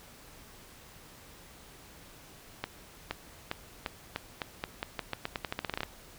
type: accelerating click train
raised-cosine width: 0.3 ms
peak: -16 dBFS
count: 21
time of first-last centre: 2.64-5.833 s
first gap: 470 ms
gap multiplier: 0.86
effects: pink hiss -53 dBFS RMS until 6.18 s